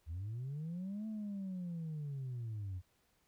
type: linear two-way sweep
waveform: sine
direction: up then down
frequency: 74.7 to 220.5 to 87.1 Hz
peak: -37 dBFS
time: 0.06-2.82 s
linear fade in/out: 50 ms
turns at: 1.07 s
effects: tanh soft clip ceiling -37 dBFS + pink hiss -75 dBFS RMS until 3.27 s